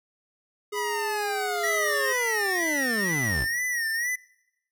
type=tone; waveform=square; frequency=415.3 Hz; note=G#4; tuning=in tune; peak=-31 dBFS; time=0.72-2.13 s; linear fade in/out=10 ms
type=linear sweep; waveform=25% pulse; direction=down; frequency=999 to 41.51 Hz; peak=-24 dBFS; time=0.73-3.47 s; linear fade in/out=50 ms
type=tone with vibrato; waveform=square; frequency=1891 Hz; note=A#6; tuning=24 cents sharp; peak=-26 dBFS; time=1.63-4.16 s; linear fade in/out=10 ms; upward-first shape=sine; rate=2.1 Hz; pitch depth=100 cents each way
effects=noise-tail reverb RT60 0.9 s tail -24 dB re dry